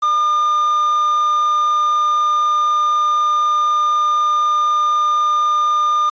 triangle tone with quantisation, 1208 Hz, D6, 48 cents sharp, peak -11 dBFS, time 0.02-6.1 s, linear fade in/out 10 ms, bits 6, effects resampled to 16000 Hz

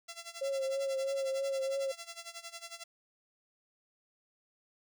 5% pulse tone with tremolo, 677 Hz, E5, 46 cents sharp, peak -30 dBFS, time 0.08-2.84 s, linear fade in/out 10 ms, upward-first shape sine, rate 11 Hz, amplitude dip 85%
sine tone with vibrato, 541 Hz, C#5, 42 cents flat, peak -31 dBFS, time 0.41-1.92 s, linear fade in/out 10 ms, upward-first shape triangle, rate 3.1 Hz, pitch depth 33 cents each way
effects none

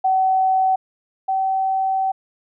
sine tone pair in turn, 758 / 766.4 Hz, F#5 / G5, +42 / -39 cents, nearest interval unison, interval 19 cents, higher second, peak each -14 / -17 dBFS, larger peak first, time 0.04-0.76 / 1.28-2.12 s, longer second, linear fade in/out 10 ms, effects none

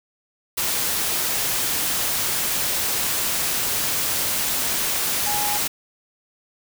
sine tone in noise, 830.6 Hz, G#5, in tune, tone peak -26 dBFS, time 5.26-5.58 s, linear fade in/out 10 ms, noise white, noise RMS -23 dBFS, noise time 0.57-5.68 s, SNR -6 dB, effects none

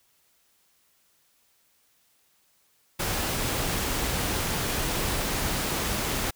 pink noise, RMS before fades -28 dBFS, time 2.99-6.31 s, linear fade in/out 10 ms, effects white hiss -66 dBFS RMS until 6.35 s

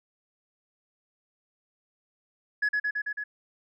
sine tone with echo, 1689 Hz, G#6, 29 cents sharp, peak -20 dBFS, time 2.62-2.69 s, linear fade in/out 10 ms, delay 110 ms, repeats 5, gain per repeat -2 dB, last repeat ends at 3.24 s, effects tanh soft clip ceiling -21 dBFS

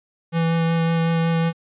square tone with vibrato, 165.4 Hz, E3, 6 cents sharp, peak -18 dBFS, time 0.32-1.53 s, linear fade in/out 50 ms, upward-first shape sine, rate 5.4 Hz, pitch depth 10 cents each way, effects resampled to 8000 Hz

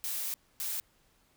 blue noise bursts at uneven times, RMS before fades -35 dBFS, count 2, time 0.04-0.34 / 0.6-0.8 s, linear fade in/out 0 ms, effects pink hiss -68 dBFS RMS until 1.36 s

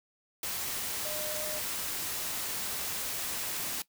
sine tone in noise, 610 Hz, D#5, 34 cents flat, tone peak -39 dBFS, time 1.05-1.59 s, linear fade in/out 2 ms, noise white, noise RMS -35 dBFS, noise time 0.43-3.82 s, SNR -7 dB, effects noise-tail reverb RT60 0.1 s tail -18 dB re dry

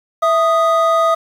triangle tone pair together, 659.3 / 1243.1 Hz, E5 / D#6, 0 / -2 cents, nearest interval major seventh, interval 1098 cents, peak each -12 dBFS, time 0.22-1.15 s, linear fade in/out 10 ms, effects 7-bit

